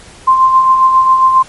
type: tone with tremolo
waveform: sine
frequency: 1046.5 Hz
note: C6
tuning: in tune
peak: -3 dBFS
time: 0.27-1.43 s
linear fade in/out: 10 ms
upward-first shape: sine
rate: 7.4 Hz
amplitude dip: 45%
effects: pink hiss -37 dBFS RMS until 1.48 s + MP3 48 kbps